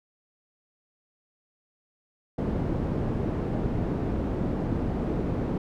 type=low-pass noise; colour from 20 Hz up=white; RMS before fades=-28 dBFS; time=2.38-5.58 s; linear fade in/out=5 ms; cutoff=300 Hz; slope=12 dB/octave; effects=none